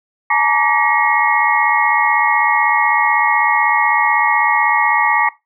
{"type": "tone cluster", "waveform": "sine", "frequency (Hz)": [855, 931, 1155, 1902, 2168], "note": ["A5", "A#5", "D6", "A#6", "C#7"], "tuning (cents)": [-50, -2, -29, 34, -39], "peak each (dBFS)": -18, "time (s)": [0.3, 5.29], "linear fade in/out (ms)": 5, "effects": ["noise-tail reverb RT60 0.2 s tail -19 dB re dry"]}